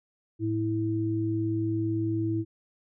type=tone pair together; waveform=sine; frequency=109.02 / 326.7 Hz; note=A2 / E4; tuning=-15 / -15 cents; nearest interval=octave + perfect fifth; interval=1900 cents; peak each=-29 / -27 dBFS; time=0.39-2.45 s; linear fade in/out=50 ms; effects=none